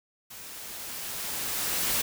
white noise with level ramp, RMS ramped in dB -44 to -26 dBFS, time 0.3-2.02 s, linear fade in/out 10 ms, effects none

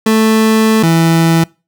30% pulse tone pair in turn, 220 / 164.81 Hz, A3 / E3, 0 / 0 cents, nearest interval perfect fourth, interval 500 cents, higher first, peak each -5 dBFS, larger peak neither, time 0.06-0.83 / 0.83-1.44 s, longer first, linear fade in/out 5 ms, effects noise-tail reverb RT60 0.3 s tail -25 dB re dry

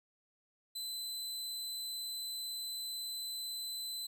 sawtooth tone, 4031 Hz, B7, 35 cents sharp, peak -36 dBFS, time 0.75-4.07 s, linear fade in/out 10 ms, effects none

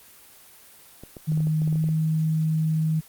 clicks, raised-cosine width 2 ms, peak -26 dBFS, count 12, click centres 1.036 / 1.168 / 1.32 / 1.375 / 1.405 / 1.471 / 1.619 / 1.676 / 1.727 / 1.757 / 1.841 / 1.889 s
sine tone with pitch glide, 156 to 158 Hz, D#3 to D#3, +5 to +27 cents, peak -20 dBFS, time 1.27-3.01 s, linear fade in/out 20 ms, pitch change +22 cents, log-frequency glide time 1.69-1.8 s
effects white hiss -50 dBFS RMS until 3.08 s + Opus 24 kbps

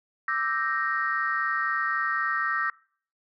sine chord, E half-diminished seventh, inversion third, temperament equal, 1174.7 / 1318.5 / 1568 / 1864.7 Hz, D6 / E6 / G6 / Bb6, 0 / 0 / 0 / 0 cents, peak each -31 / -29 / -31 / -28 dBFS, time 0.28-2.7 s, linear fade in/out 2 ms, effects noise-tail reverb RT60 0.5 s tail -24 dB re dry + tanh soft clip ceiling -14 dBFS

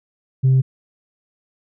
sine tone, 131.5 Hz, C3, 9 cents sharp, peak -9 dBFS, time 0.43-0.62 s, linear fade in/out 20 ms, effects tanh soft clip ceiling -9 dBFS

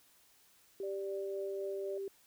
sine tone, 392 Hz, G4, in tune, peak -37 dBFS, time 0.8-2.08 s, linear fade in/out 2 ms
sine tone with tremolo, 587.3 Hz, D5, in tune, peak -40 dBFS, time 0.83-1.98 s, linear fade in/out 5 ms, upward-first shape sine, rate 3.9 Hz, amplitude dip 35%
effects white hiss -66 dBFS RMS until 2.26 s

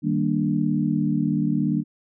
sine chord, Eb major seventh, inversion none, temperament equal, 155.56 / 196 / 233.1 / 293.7 Hz, Eb3 / G3 / Bb3 / D4, 0 / 0 / 0 / 0 cents, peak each -25 dBFS, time 0.02-1.84 s, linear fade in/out 50 ms, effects none

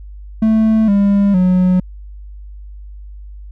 triangle tone with pitch steps, 220 / 200.6 / 182.87 Hz, A3 / G3 / F#3, 0 / +40 / -20 cents, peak -7 dBFS, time 0.42-1.8 s, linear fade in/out 5 ms, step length 460 ms, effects added 50 Hz sine -30 dBFS peak until 3.51 s

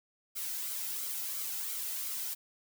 blue noise with flanger, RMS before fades -37 dBFS, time 0.35-2.35 s, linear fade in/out 20 ms, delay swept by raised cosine 1.1 to 1.79 ms, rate 2.9 Hz, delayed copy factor -0.5, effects none

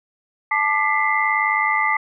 sine tone cluster, 873 / 1188 / 1993 / 2092 Hz, A5 / D6 / B6 / C7, -14 / +20 / +15 / -1 cents, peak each -22 dBFS, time 0.51-1.97 s, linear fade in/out 5 ms, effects none

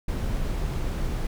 brown noise, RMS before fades -27 dBFS, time 0.08-1.27 s, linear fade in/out 5 ms, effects none

